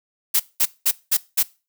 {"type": "noise bursts", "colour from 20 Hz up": "blue", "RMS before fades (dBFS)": -17, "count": 5, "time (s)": [0.34, 1.43], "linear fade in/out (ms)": 10, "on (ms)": 58, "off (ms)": 200, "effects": ["noise-tail reverb RT60 0.3 s tail -21 dB re dry"]}